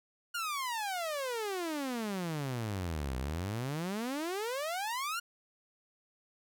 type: exponential two-way sweep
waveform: sawtooth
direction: down then up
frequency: 1447 to 61.74 to 1447 Hz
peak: -30 dBFS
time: 0.34-5.2 s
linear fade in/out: 10 ms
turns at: 3.17 s
effects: none